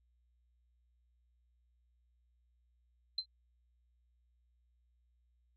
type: tone with exponential decay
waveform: sine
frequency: 4096 Hz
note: C8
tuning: 38 cents flat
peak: -29 dBFS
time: 3.18-3.26 s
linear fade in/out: 5 ms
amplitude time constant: 17 ms
effects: added 60 Hz sine -70 dBFS peak until 5.56 s